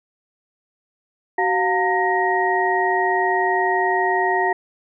sine tone cluster, 376.5 / 711 / 908 / 1883 Hz, F#4 / F5 / A#5 / A#6, +30 / +31 / -46 / +17 cents, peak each -22 dBFS, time 1.38-4.53 s, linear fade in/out 5 ms, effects none

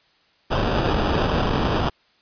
pink noise with sample-and-hold, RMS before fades -21 dBFS, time 0.5-1.9 s, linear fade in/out 20 ms, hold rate 2100 Hz, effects white hiss -60 dBFS RMS until 2.21 s + resampled to 11025 Hz

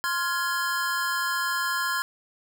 square chord, F minor, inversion second, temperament just, 1047.7 / 1396.9 / 1676.3 Hz, C6 / F6 / Ab6, +2 / 0 / +16 cents, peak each -30 dBFS, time 0.04-2.02 s, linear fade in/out 0 ms, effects none

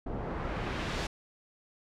pink noise with low-pass filter sweep, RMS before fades -35 dBFS, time 0.06-1.07 s, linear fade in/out 5 ms, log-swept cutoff 670 to 5400 Hz, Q 0.79, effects none

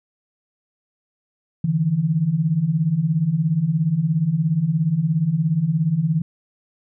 sine beating tone pair, 146.83 / 163.83 Hz, D3 / E3, 0 / -10 cents, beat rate 17 Hz, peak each -22 / -18 dBFS, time 1.64-6.22 s, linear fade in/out 5 ms, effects none

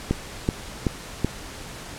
click train, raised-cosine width 3 ms, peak -7 dBFS, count 4, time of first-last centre 0.11-1.246 s, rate 2.64 Hz, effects pink hiss -38 dBFS RMS until 1.98 s + low-pass 10000 Hz 12 dB/octave

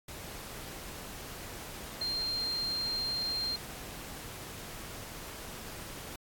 sine tone in noise, 4186 Hz, C8, in tune, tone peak -31 dBFS, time 2.01-3.56 s, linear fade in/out 5 ms, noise pink, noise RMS -44 dBFS, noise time 0.08-6.16 s, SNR +10 dB, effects AAC 64 kbps

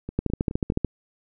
two click trains, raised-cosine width 3 ms, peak -9 / -19 dBFS, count 10 / 4, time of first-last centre 0.19-0.847 / 0.09-0.722 s, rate 13.7 / 4.75 Hz, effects none

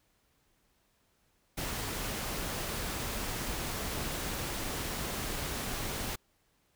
pink noise, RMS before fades -36 dBFS, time 1.57-6.16 s, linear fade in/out 10 ms, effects pink hiss -72 dBFS RMS until 6.75 s

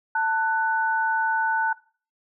sine tone pair together, 890 / 1489.2 Hz, A5 / F#6, +20 / +11 cents, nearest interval major sixth, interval 891 cents, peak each -23 dBFS, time 0.15-1.73 s, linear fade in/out 5 ms, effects noise-tail reverb RT60 0.4 s tail -20 dB re dry

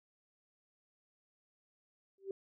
sine tone with exponential growth, 389.2 Hz, G4, 12 cents flat, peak -33 dBFS, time 2.18-2.31 s, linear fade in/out 2 ms, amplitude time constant 28 ms, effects none

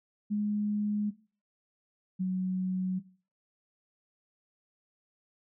sine tone pair in turn, 208.3 / 185.57 Hz, G#3 / F#3, +5 / +5 cents, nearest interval major second, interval 200 cents, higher first, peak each -27 dBFS, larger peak neither, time 0.3-1.11 / 2.19-3 s, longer neither, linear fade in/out 20 ms, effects noise-tail reverb RT60 0.4 s tail -18 dB re dry

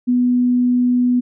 sine tone, 246.9 Hz, B3, in tune, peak -12 dBFS, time 0.07-1.21 s, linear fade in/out 20 ms, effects none

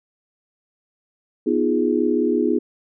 sine chord, F half-diminished seventh, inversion second, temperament equal, 246.9 / 311.1 / 349.2 / 415.3 Hz, Cb4 / Eb4 / F4 / Ab4, 0 / 0 / 0 / 0 cents, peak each -22 dBFS, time 1.46-2.59 s, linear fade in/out 10 ms, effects none

